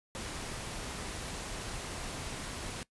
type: noise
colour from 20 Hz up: pink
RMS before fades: -40 dBFS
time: 0.15-2.83 s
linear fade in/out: 0 ms
effects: noise-tail reverb RT60 0.1 s tail -20 dB re dry + resampled to 24000 Hz